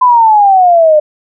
sine exponential sweep, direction down, 1020 to 597 Hz, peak -3 dBFS, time 0.01-1 s, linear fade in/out 10 ms, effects none

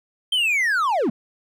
triangle linear sweep, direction down, 3177 to 185.2 Hz, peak -16 dBFS, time 0.32-1.1 s, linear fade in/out 5 ms, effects none

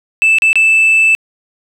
sine tone with dropouts, 2637 Hz, E7, in tune, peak -4 dBFS, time 0.22-1.15 s, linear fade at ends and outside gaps 0 ms, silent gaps 0.385-0.421 / 0.53-0.556 s, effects tanh soft clip ceiling -5 dBFS + 7-bit

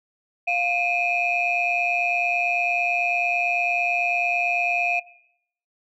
sine tone cluster, 701 / 2429 / 2558 Hz, F5 / D#7 / D#7, +6 / -42 / +47 cents, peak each -24 dBFS, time 0.47-5 s, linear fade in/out 10 ms, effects noise-tail reverb RT60 0.7 s tail -19 dB re dry + tanh soft clip ceiling -12 dBFS

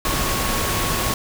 sine tone in noise, 1102 Hz, C#6, 11 cents flat, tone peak -29 dBFS, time 0.05-1.14 s, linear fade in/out 2 ms, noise pink, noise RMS -22 dBFS, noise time 0.05-1.14 s, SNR -10 dB, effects none

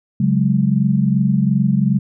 sine chord, C# suspended fourth, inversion none, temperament equal, 138.59 / 185 / 207.7 Hz, C#3 / F#3 / G#3, 0 / 0 / 0 cents, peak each -17 dBFS, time 0.2-1.99 s, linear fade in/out 5 ms, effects none

